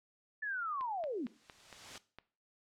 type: linear sweep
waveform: sine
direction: down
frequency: 1760 to 207.7 Hz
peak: -35 dBFS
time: 0.42-1.27 s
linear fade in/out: 10 ms
type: click train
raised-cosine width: 0.3 ms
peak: -33 dBFS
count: 7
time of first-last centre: 0.81-2.186 s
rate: 4.36 Hz
type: noise with exponential growth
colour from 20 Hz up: white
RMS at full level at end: -45 dBFS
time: 0.87-1.98 s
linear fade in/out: 2 ms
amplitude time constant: 240 ms
effects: noise-tail reverb RT60 0.4 s tail -18 dB re dry + low-pass 6000 Hz 12 dB/octave